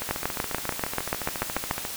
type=two click trains; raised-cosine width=0.5 ms; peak=-9 / -15 dBFS; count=12 / 27; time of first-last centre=0.11-1.711 / 0.02-1.851 s; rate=6.87 / 14.2 Hz; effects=white hiss -35 dBFS RMS until 1.96 s